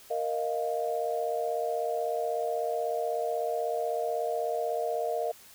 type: chord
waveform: sine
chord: Bb suspended fourth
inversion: none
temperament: equal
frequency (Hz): 466.2 / 622.3 / 698.5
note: Bb4 / Eb5 / F5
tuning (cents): 0 / 0 / 0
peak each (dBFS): -32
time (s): 0.1-5.32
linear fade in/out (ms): 10
effects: white hiss -53 dBFS RMS until 5.54 s